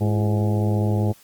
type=harmonic tone with a mistuned harmonic; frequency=105 Hz; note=G#2; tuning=19 cents sharp; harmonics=1 / 2 / 3 / 4 / 5 / 6 / 7 / 8; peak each=-19 / -25 / -29 / -31 / -33 / -35 / -36 / -37 dBFS; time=0-1.13 s; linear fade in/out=20 ms; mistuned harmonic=3; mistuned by=+100 cents; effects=white hiss -52 dBFS RMS until 1.23 s + Opus 24 kbps